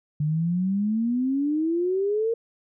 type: exponential sweep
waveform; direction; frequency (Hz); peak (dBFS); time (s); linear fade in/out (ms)
sine; up; 146.83 to 466.2; -21; 0.2-2.34; 5
effects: none